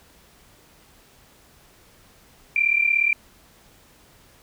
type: tone pair together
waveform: sine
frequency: 2348 / 2385 Hz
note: D7 / D7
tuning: -1 / +26 cents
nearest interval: unison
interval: 27 cents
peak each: -20 dBFS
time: 2.56-3.13 s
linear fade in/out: 2 ms
effects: pink hiss -54 dBFS RMS until 4.42 s